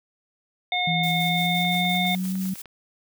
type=harmonic tone; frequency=722 Hz; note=F#5; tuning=43 cents flat; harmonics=1 / 3 / 5; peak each=-26 / -26 / -26 dBFS; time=0.72-2.15 s; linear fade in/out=2 ms
type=tone with pitch glide; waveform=sine; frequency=166.4 to 188.95 Hz; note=E3 to F#3; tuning=+17 to +37 cents; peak=-24 dBFS; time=0.87-2.54 s; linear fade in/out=5 ms; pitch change=+220 cents; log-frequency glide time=1.12-2.38 s
type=noise with tremolo; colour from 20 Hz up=blue; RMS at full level=-37 dBFS; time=1.03-2.62 s; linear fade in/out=5 ms; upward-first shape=square; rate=5.8 Hz; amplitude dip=40%
type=click train; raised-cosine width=0.3 ms; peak=-28 dBFS; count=11; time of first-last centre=1.65-2.657 s; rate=9.93 Hz
effects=none